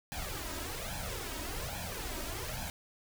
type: noise with flanger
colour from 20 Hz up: pink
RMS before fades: -39 dBFS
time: 0.12-2.7 s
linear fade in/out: 0 ms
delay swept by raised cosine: 1.2 to 3.2 ms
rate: 1.2 Hz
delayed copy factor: +0.75
effects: none